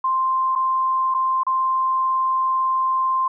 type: tone with dropouts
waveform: sine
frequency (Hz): 1047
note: C6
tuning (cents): +1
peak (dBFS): -17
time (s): 0.04-3.28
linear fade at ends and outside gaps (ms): 5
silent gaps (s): 0.553-0.558 / 1.142-1.146 / 1.434-1.466
effects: none